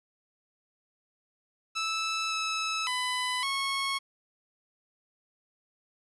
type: tone with pitch steps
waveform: 15% pulse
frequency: 1313 / 1304 / 1001 / 1096 Hz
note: E6 / E6 / B5 / C#6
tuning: -7 / -19 / +23 / -20 cents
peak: -22 dBFS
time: 1.75-3.99 s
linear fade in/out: 20 ms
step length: 560 ms
effects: resampled to 24000 Hz + 10-bit